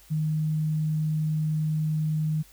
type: tone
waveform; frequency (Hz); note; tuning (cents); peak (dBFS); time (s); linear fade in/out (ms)
sine; 155; D#3; -6; -23; 0.1-2.43; 20
effects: added 50 Hz sine -56 dBFS peak until 2.52 s + white hiss -55 dBFS RMS until 2.52 s